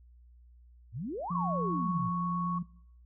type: exponential two-way sweep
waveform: sine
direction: up then down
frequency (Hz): 95.2 to 1182 to 99.8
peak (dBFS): -34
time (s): 0.92-2.11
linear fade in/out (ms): 50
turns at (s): 1.32
type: tone with vibrato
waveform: sine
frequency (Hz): 174.61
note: F3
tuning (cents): 0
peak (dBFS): -31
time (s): 1.3-2.63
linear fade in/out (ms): 10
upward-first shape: sine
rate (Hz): 8.6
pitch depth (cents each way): 9
type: tone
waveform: sine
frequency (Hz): 1108.7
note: C#6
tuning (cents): 0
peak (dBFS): -32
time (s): 1.34-2.59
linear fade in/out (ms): 10
effects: noise-tail reverb RT60 0.7 s tail -22 dB re dry + added 60 Hz sine -54 dBFS peak until 3.05 s